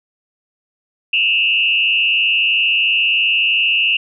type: tone with frequency modulation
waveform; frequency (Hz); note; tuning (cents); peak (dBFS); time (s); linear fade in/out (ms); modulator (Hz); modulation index
sine; 2735; F7; -37; -12; 1.13-3.97; 5; 103; 1.5
effects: none